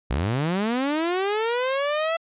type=linear sweep; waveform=sawtooth; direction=up; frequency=53.1 to 668 Hz; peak=-18 dBFS; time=0.1-2.17 s; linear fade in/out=10 ms; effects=resampled to 8000 Hz